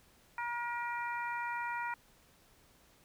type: harmonic tone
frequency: 476 Hz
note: A#4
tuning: 36 cents sharp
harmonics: 2 / 3 / 4 / 5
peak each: -37 / -41 / -43 / -45 dBFS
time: 0.38-1.94 s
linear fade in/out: 2 ms
effects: pink hiss -65 dBFS RMS until 3.04 s